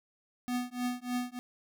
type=tone with tremolo; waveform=square; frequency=246.9 Hz; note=B3; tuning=in tune; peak=-29 dBFS; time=0.48-1.39 s; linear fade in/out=0 ms; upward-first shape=triangle; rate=3.3 Hz; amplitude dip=100%; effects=none